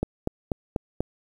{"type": "click train", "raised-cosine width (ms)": 2, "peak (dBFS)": -11, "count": 5, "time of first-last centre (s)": [0.03, 1.006], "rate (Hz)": 4.1, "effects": ["8-bit"]}